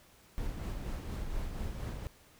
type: noise with tremolo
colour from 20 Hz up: brown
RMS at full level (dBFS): -36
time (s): 0.38-2.07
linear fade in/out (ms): 0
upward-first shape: sine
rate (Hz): 4.2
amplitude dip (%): 35
effects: pink hiss -61 dBFS RMS until 2.39 s